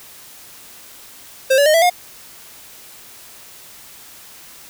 square tone with pitch steps, 529 / 570.3 / 614.7 / 662.7 / 714.3 Hz, C5 / C#5 / D#5 / E5 / F5, +19 / +49 / -21 / +9 / +39 cents, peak -11 dBFS, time 1.5-1.9 s, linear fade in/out 10 ms, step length 80 ms, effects white hiss -41 dBFS RMS until 4.69 s

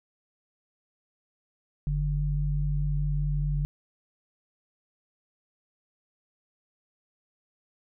sine tone pair together, 47.3 / 146.83 Hz, F#1 / D3, +39 / 0 cents, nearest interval octave + minor sixth, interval 1961 cents, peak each -27 dBFS, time 1.87-3.65 s, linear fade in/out 0 ms, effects none

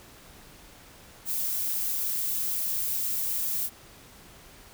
violet noise, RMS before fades -29 dBFS, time 1.25-3.7 s, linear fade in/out 50 ms, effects pink hiss -51 dBFS RMS until 4.73 s

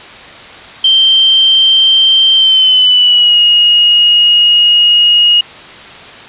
sine tone with pitch glide, 3136 to 2876 Hz, G7 to F#7, 0 to -50 cents, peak -4 dBFS, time 0.84-5.41 s, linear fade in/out 5 ms, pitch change -150 cents, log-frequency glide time 2.35-3.39 s, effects white hiss -31 dBFS RMS until 6.28 s + resampled to 8000 Hz

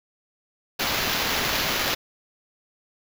blue noise with sample-and-hold, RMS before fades -25 dBFS, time 0.79-1.95 s, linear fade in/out 10 ms, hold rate 8820 Hz, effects none

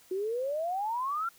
sine exponential sweep, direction up, 363.2 to 1396.9 Hz, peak -29 dBFS, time 0.11-1.29 s, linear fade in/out 5 ms, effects white hiss -59 dBFS RMS until 1.38 s

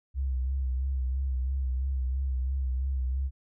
sine tone with vibrato, 65.4 Hz, C2, in tune, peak -26 dBFS, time 0.14-3.31 s, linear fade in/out 50 ms, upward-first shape sine, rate 3 Hz, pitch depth 56 cents each way, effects none

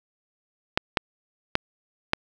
clicks, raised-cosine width 0.3 ms, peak -3 dBFS, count 4, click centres 0.775 / 0.972 / 1.554 / 2.134 s, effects 7-bit

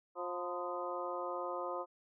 harmonic tone with a mistuned harmonic, 177.4 Hz, F3, 27 cents sharp, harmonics 2 / 3 / 4 / 5 / 6 / 7, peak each -44 / -41 / -45 / -48 / -43 / -44 dBFS, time 0.15-1.86 s, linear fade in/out 50 ms, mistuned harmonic 6, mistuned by -59 cents, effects none

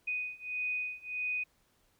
sine beating tone pair, 2489 / 2490.6 Hz, D#7 / D#7, 0 / +1 cents, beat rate 1.6 Hz, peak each -37 / -36 dBFS, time 0.07-1.44 s, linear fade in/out 10 ms, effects pink hiss -71 dBFS RMS until 1.99 s

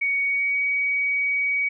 sine tone with pitch glide, 2239 to 2260 Hz, C#7 to C#7, +17 to +33 cents, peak -20 dBFS, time 0.01-1.69 s, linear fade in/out 10 ms, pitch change +16 cents, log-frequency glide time 0.25-0.62 s, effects none

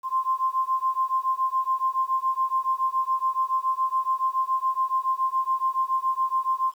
sine beating tone pair, 1046.5 / 1053.6 Hz, C6 / C6, 0 / +12 cents, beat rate 7.1 Hz, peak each -25 dBFS, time 0.03-6.74 s, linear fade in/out 50 ms, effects 9-bit

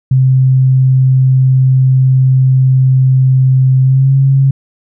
sine tone with pitch glide, 130.81 to 135.58 Hz, C3 to C#3, 0 to -38 cents, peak -5 dBFS, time 0.11-4.51 s, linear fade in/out 5 ms, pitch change +62 cents, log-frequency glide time 3.82-4.13 s, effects none

